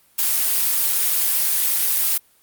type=noise; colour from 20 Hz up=blue; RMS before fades=-19 dBFS; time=0.18-2.18 s; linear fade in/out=10 ms; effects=white hiss -57 dBFS RMS until 2.42 s + Opus 32 kbps